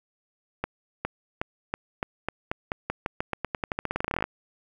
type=accelerating click train; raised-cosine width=0.5 ms; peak=-12 dBFS; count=30; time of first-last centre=0.64-4.24 s; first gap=410 ms; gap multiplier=0.89; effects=8-bit